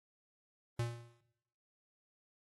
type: tone with exponential decay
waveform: square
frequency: 118.2 Hz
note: A#2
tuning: 24 cents sharp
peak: -32 dBFS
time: 0.79-1.21 s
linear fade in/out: 5 ms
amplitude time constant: 90 ms
effects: noise-tail reverb RT60 1.0 s tail -24 dB re dry + AAC 32 kbps